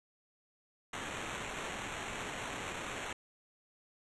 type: noise with sample-and-hold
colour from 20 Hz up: violet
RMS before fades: -41 dBFS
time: 0.93-3.13 s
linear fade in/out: 5 ms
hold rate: 4900 Hz
effects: resampled to 24000 Hz